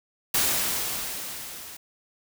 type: noise with level ramp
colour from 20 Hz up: white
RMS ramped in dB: -22 to -42 dBFS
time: 0.34-1.77 s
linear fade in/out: 5 ms
effects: none